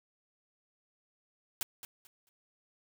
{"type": "noise with echo", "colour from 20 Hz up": "white", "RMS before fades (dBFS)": -34, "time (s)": [1.61, 1.63], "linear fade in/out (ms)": 0, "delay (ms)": 220, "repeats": 3, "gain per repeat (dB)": -12, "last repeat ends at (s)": 2.29, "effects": []}